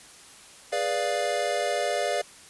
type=chord; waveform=square; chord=G# diminished seventh; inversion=none; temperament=equal; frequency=415.3 / 493.9 / 587.3 / 698.5 Hz; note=G#4 / B4 / D5 / F5; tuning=0 / 0 / 0 / 0 cents; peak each=-34 / -33 / -29 / -30 dBFS; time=0.72-2.22 s; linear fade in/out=10 ms; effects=white hiss -49 dBFS RMS until 2.49 s + resampled to 24000 Hz